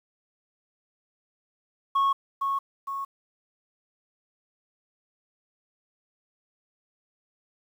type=tone with echo; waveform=sine; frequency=1100 Hz; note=C#6; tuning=14 cents flat; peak=-17 dBFS; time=1.95-2.13 s; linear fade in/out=10 ms; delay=460 ms; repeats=2; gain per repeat=-6 dB; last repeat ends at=3.05 s; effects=tanh soft clip ceiling -19 dBFS + 9-bit

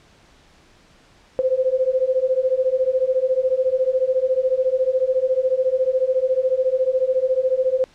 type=beating tone pair; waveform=sine; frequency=510 / 524 Hz; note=C5 / C5; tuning=-44 / +2 cents; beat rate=14 Hz; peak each=-20 / -19 dBFS; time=1.39-7.84 s; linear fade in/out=0 ms; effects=pink hiss -53 dBFS RMS until 7.94 s + low-pass 6000 Hz 12 dB/octave

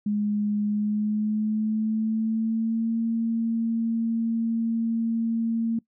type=tone with pitch glide; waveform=sine; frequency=208 to 228.1 Hz; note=G#3 to A#3; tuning=+3 to -37 cents; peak=-22 dBFS; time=0.06-5.79 s; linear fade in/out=5 ms; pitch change=+160 cents; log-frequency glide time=0.65-2.98 s; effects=noise-tail reverb RT60 0.1 s tail -22 dB re dry

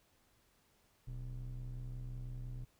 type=ring-modulated tone; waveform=triangle; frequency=77.78 Hz; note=D#2; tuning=in tune; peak=-36 dBFS; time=1.07-2.65 s; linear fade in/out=10 ms; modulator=44.9 Hz; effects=pink hiss -72 dBFS RMS until 2.79 s

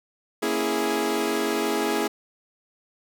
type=chord; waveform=sawtooth; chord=A# half-diminished seventh; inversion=none; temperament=equal; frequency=233.1 / 277.2 / 329.6 / 415.3 Hz; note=A#3 / C#4 / E4 / G#4; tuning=0 / 0 / 0 / 0 cents; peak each=-27 / -27 / -24 / -22 dBFS; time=0.42-2.08 s; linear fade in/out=10 ms; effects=none

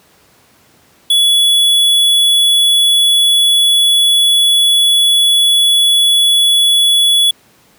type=tone; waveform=square; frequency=3400 Hz; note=G#7; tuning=40 cents sharp; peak=-8 dBFS; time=1.1-7.31 s; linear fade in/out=5 ms; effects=pink hiss -49 dBFS RMS until 7.78 s + high-pass 100 Hz 12 dB/octave

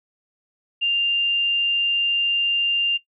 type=tone; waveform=sine; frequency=2794 Hz; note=F7; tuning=in tune; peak=-17 dBFS; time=0.81-2.98 s; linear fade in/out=20 ms; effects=noise-tail reverb RT60 0.1 s tail -17 dB re dry

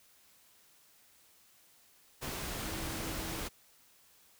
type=tone in noise; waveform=sine; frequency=324.2 Hz; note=E4; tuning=29 cents flat; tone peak=-45 dBFS; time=2.65-3.45 s; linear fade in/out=20 ms; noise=pink; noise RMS=-39 dBFS; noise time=2.21-3.49 s; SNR=-9 dB; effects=white hiss -64 dBFS RMS until 4.39 s

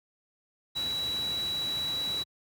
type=tone in noise; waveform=sine; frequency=3915 Hz; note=B7; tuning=16 cents flat; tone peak=-29 dBFS; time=0.75-2.24 s; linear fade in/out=20 ms; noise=pink; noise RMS=-41 dBFS; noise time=0.75-2.24 s; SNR=+9 dB; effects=high-pass 80 Hz 12 dB/octave

